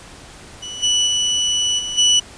30% pulse tone with level steps, 2960 Hz, F#7, in tune, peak -25 / -11 / -13 / -20 / -8 dBFS, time 0.62-2.2 s, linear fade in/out 10 ms, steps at 0.82 / 1.06 / 1.78 / 1.97 s, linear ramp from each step 20 ms, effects pink hiss -40 dBFS RMS until 2.37 s + resampled to 22050 Hz

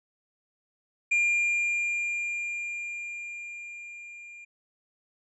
triangle tone with level ramp, 2400 Hz, D7, 37 cents sharp, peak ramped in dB -19 to -42 dBFS, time 1.11-4.45 s, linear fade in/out 10 ms, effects resampled to 24000 Hz

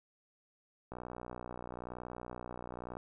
click train, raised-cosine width 1 ms, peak -29 dBFS, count 126, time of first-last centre 0.92-2.969 s, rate 61 Hz, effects none

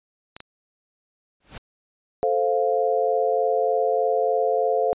clicks, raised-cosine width 0.2 ms, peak -20 dBFS, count 2, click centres 0.365 / 0.404 s
pink noise with exponential growth, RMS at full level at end -33 dBFS, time 1.4-1.58 s, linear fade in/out 5 ms, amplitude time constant 38 ms
sine chord, F major, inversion first, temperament equal, 440 / 523.3 / 698.5 Hz, A4 / C5 / F5, 0 / 0 / 0 cents, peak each -23 dBFS, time 2.23-4.93 s, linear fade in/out 0 ms
effects resampled to 8000 Hz

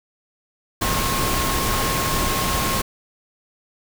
sine tone in noise, 1078 Hz, C#6, 49 cents flat, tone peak -26 dBFS, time 0.81-2.82 s, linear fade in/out 10 ms, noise pink, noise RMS -22 dBFS, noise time 0.81-2.82 s, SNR -7 dB, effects none

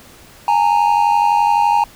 triangle tone pair together, 830.6 / 922.4 Hz, G#5 / A#5, 0 / -19 cents, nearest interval major second, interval 181 cents, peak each -12 dBFS, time 0.48-1.84 s, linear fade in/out 2 ms, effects pink hiss -43 dBFS RMS until 1.95 s

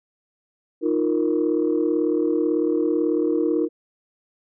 sine chord, Eb suspended second, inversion none, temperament equal, 311.1 / 349.2 / 466.2 Hz, Eb4 / F4 / Bb4, 0 / 0 / 0 cents, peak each -21 / -22 / -23 dBFS, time 0.81-3.69 s, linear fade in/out 50 ms, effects tanh soft clip ceiling -11 dBFS

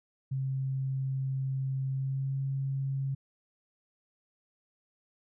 sine tone with pitch glide, 133.6 to 135.86 Hz, C3 to C#3, +36 to -34 cents, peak -29 dBFS, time 0.31-3.15 s, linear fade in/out 10 ms, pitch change +30 cents, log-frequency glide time 1.89-2.39 s, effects none

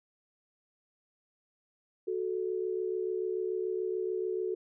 sine tone pair together, 370 / 436.9 Hz, F#4 / A4, 0 / -12 cents, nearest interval minor third, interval 288 cents, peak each -32 / -34 dBFS, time 2.07-4.55 s, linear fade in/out 10 ms, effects none

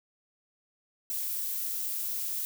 violet noise, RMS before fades -33 dBFS, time 1.1-2.45 s, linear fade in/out 0 ms, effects none

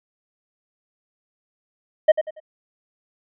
triangle tone with echo, 622.3 Hz, D#5, in tune, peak -6 dBFS, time 2.08-2.12 s, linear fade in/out 10 ms, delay 94 ms, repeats 3, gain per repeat -10 dB, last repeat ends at 2.402 s, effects resampled to 8000 Hz

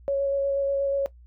sine tone with vibrato, 554.4 Hz, C#5, in tune, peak -21 dBFS, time 0.08-1.06 s, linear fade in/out 0 ms, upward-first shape square, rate 8.3 Hz, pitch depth 9 cents each way, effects noise-tail reverb RT60 0.1 s tail -17 dB re dry + added 60 Hz sine -47 dBFS peak until 1.26 s

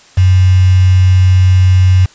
sine tone with quantisation, 92.5 Hz, F#2, in tune, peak -4 dBFS, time 0.17-2.06 s, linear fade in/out 10 ms, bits 4, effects white hiss -42 dBFS RMS until 2.14 s + resampled to 16000 Hz

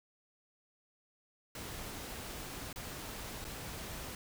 pink noise with dropouts, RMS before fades -44 dBFS, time 1.55-4.15 s, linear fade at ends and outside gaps 2 ms, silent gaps 2.729-2.759 / 3.444-3.449 s, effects none

